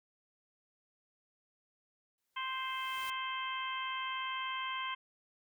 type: noise with exponential growth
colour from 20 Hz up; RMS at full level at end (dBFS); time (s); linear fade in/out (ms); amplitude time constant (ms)
white; -48; 2.18-3.1; 1; 200
type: harmonic tone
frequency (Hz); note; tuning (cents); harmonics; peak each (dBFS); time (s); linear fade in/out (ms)
523.3; C5; 0; 2 / 3 / 4 / 5 / 6; -38 / -45 / -43 / -46 / -43; 2.36-4.95; 10
effects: none